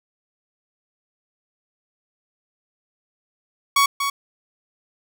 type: tone with echo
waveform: sawtooth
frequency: 1119 Hz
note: C#6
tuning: 16 cents sharp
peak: -10 dBFS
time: 3.76-3.86 s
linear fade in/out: 5 ms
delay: 240 ms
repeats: 1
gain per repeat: -7 dB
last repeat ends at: 4.1 s
effects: none